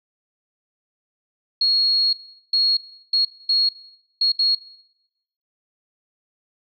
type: tone bursts at uneven times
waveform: sine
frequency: 4306 Hz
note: C8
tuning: 49 cents sharp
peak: -15 dBFS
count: 6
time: 1.61-2.13 / 2.53-2.77 / 3.13-3.25 / 3.49-3.69 / 4.21-4.32 / 4.39-4.55 s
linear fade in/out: 5 ms
effects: noise-tail reverb RT60 0.9 s tail -20 dB re dry